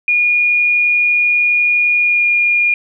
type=tone with pitch glide; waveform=sine; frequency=2437 to 2422 Hz; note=D#7 to D#7; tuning=-37 to -47 cents; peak=-10 dBFS; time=0.08-2.74 s; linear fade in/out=2 ms; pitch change=-10 cents; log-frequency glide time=1.98-2.27 s; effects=none